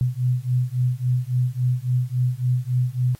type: beating tone pair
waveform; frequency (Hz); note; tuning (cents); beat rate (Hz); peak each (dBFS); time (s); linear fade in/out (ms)
sine; 123.7 / 127.3; B2 / C3; +3 / -47; 3.6; -22; 0.01-3.15; 0
effects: white hiss -56 dBFS RMS until 3.19 s + AAC 48 kbps